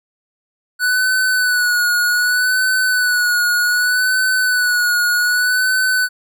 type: tone with vibrato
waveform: square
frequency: 1480 Hz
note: F#6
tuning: in tune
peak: -14 dBFS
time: 0.79-6.09 s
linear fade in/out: 50 ms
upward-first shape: sine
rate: 0.65 Hz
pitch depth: 41 cents each way
effects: none